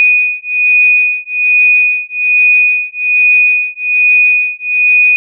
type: beating tone pair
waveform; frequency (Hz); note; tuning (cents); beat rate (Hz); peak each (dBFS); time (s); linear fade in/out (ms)
sine; 2476 / 2477.2; D#7 / D#7; -9 / -8; 1.2; -10; 0-5.16; 0
effects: none